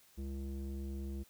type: tone with low-pass filter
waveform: square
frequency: 68 Hz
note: C#2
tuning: 33 cents flat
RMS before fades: -41 dBFS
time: 0.17-1.24 s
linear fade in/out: 20 ms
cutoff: 310 Hz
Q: 2
effects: white hiss -65 dBFS RMS until 1.29 s